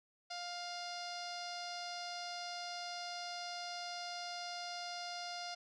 sawtooth tone with low-pass filter, 703 Hz, F5, 11 cents sharp, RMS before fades -44 dBFS, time 0.3-5.55 s, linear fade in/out 10 ms, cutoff 5000 Hz, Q 4.9, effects none

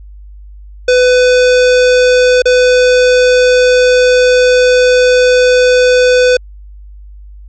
square tone with dropouts, 500 Hz, B4, 21 cents sharp, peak -6 dBFS, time 0.88-6.37 s, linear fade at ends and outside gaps 5 ms, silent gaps 2.421-2.455 s, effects added 50 Hz sine -30 dBFS peak until 7.48 s + resampled to 16000 Hz

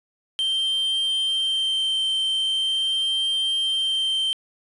triangle tone with vibrato, 3136 Hz, G7, in tune, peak -19 dBFS, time 0.39-4.33 s, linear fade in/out 0 ms, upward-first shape sine, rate 0.42 Hz, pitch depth 9 cents each way, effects resampled to 24000 Hz + 8-bit

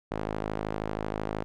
sawtooth tone with band-pass filter, 52.9 Hz, G#1, 33 cents sharp, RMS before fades -33 dBFS, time 0.11-1.44 s, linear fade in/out 0 ms, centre 590 Hz, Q 0.67, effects none

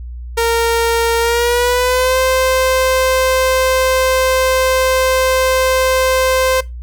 sawtooth tone with pitch glide, 462.4 to 519 Hz, A#4 to C5, -14 to -14 cents, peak -8 dBFS, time 0.37-6.61 s, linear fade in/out 10 ms, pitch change +200 cents, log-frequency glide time 1.19-2.18 s, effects noise-tail reverb RT60 0.2 s tail -19 dB re dry + added 60 Hz sine -25 dBFS peak until 6.82 s

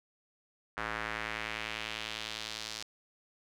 square tone with band-pass filter sweep, 55 Hz, A1, in tune, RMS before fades -39 dBFS, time 0.77-2.83 s, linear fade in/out 5 ms, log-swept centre 1500 to 4900 Hz, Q 1.7, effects none

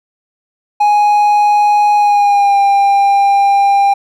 triangle tone with pitch glide, 830.6 to 798.1 Hz, G#5 to G5, 0 to +31 cents, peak -5 dBFS, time 0.8-3.94 s, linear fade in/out 10 ms, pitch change -69 cents, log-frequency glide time 1.96-2.59 s, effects none

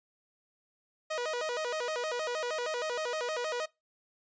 sawtooth tone with vibrato, 551 Hz, C#5, 11 cents flat, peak -28 dBFS, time 1.1-3.66 s, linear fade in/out 10 ms, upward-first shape square, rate 6.4 Hz, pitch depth 220 cents each way, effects noise-tail reverb RT60 0.2 s tail -21 dB re dry + resampled to 16000 Hz

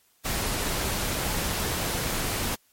pink noise, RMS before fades -28 dBFS, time 0.24-2.56 s, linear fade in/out 20 ms, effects white hiss -64 dBFS RMS until 2.72 s + MP3 64 kbps

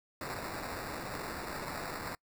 blue noise with sample-and-hold, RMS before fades -40 dBFS, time 0.21-2.15 s, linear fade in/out 2 ms, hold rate 3150 Hz, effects noise-tail reverb RT60 0.1 s tail -26 dB re dry

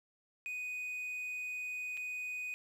triangle tone with dropouts, 2489 Hz, D#7, in tune, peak -36 dBFS, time 0.46-2.54 s, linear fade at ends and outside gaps 0 ms, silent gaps 1.97-1.974 s, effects 11-bit

